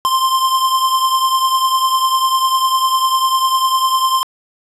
square beating tone pair, 1046.5 / 1056.5 Hz, C6 / C6, 0 / +16 cents, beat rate 10 Hz, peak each -14 / -20 dBFS, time 0.05-4.23 s, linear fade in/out 0 ms, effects resampled to 32000 Hz + 7-bit

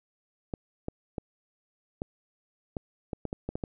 clicks, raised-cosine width 2 ms, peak -19 dBFS, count 11, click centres 0.538 / 0.884 / 1.182 / 2.019 / 2.768 / 3.132 / 3.253 / 3.329 / 3.49 / 3.555 / 3.638 s, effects none

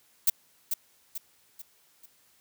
violet noise with echo, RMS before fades -21 dBFS, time 0.27-0.3 s, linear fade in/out 5 ms, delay 440 ms, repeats 4, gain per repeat -7 dB, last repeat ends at 2.06 s, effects white hiss -64 dBFS RMS until 2.4 s + high-pass 60 Hz 12 dB/octave

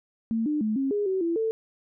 sine tone with pitch steps, 225.8 / 300 / 215.7 / 270.5 / 412 / 379.1 / 336 / 445.4 Hz, A3 / D4 / A3 / C#4 / G#4 / F#4 / E4 / A4, +45 / +37 / -34 / -42 / -14 / +42 / +33 / +21 cents, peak -23 dBFS, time 0.31-1.51 s, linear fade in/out 0 ms, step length 150 ms, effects none

